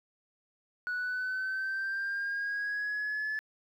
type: linear sweep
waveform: sine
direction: up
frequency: 1468 to 1731 Hz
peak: -29 dBFS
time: 0.87-3.39 s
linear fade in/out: 0 ms
effects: tanh soft clip ceiling -29 dBFS + 11-bit